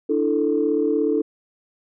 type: chord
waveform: sine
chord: D suspended second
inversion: none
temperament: just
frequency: 293.7 / 330.4 / 440.5 Hz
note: D4 / E4 / A4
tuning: 0 / +4 / +2 cents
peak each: -22 / -23 / -20 dBFS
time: 0.09-1.22 s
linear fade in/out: 10 ms
effects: tanh soft clip ceiling -8 dBFS